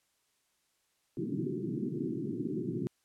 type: band-pass noise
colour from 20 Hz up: white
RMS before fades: -35 dBFS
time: 1.17-2.87 s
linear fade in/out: 0 ms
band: 120 to 390 Hz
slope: 96 dB/octave
effects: white hiss -75 dBFS RMS until 3.04 s + low-pass 11000 Hz 12 dB/octave